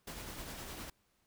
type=noise with tremolo; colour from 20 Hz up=pink; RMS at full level=-44 dBFS; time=0.07-0.9 s; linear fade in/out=5 ms; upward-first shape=sine; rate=9.8 Hz; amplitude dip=35%; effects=pink hiss -75 dBFS RMS until 1.26 s